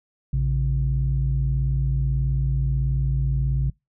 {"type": "tone pair together", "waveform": "sine", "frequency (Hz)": [57.08, 135.5], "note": ["A#1", "C#3"], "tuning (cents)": [-36, -39], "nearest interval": "octave + minor third", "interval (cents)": 1497, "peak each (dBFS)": -21, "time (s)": [0.33, 3.7], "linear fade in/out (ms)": 5, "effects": ["noise-tail reverb RT60 0.2 s tail -25 dB re dry", "tanh soft clip ceiling -13 dBFS"]}